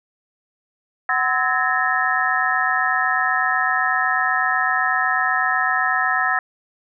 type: tone cluster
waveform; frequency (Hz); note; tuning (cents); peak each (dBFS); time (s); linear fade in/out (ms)
sine; 748 / 1029 / 1296 / 1682 / 1830; F#5 / C6 / E6 / G#6 / A#6; +19 / -29 / -30 / +22 / -32; -24 / -26 / -22 / -23 / -22; 1.09-6.39; 2
effects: none